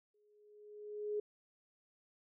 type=tone with exponential growth; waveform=sine; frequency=418.6 Hz; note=G#4; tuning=14 cents sharp; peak=-33 dBFS; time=0.14-1.2 s; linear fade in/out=5 ms; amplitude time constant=230 ms; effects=none